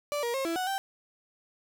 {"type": "tone with pitch steps", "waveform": "35% pulse", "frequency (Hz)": [584, 473.4, 537, 332.7, 740, 780], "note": ["D5", "A#4", "C5", "E4", "F#5", "G5"], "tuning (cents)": [-10, 27, 45, 16, 0, -9], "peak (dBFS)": -27, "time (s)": [0.12, 0.78], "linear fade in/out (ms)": 0, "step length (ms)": 110, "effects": []}